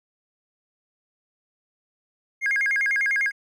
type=tone with vibrato; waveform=triangle; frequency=1864.7 Hz; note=A#6; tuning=in tune; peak=-17 dBFS; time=2.41-3.32 s; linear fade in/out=50 ms; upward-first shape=square; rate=10 Hz; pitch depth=230 cents each way; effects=tanh soft clip ceiling -16 dBFS